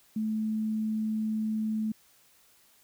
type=tone; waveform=sine; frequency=217.5 Hz; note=A3; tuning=20 cents flat; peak=-27 dBFS; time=0.16-1.92 s; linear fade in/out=5 ms; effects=white hiss -62 dBFS RMS until 2.83 s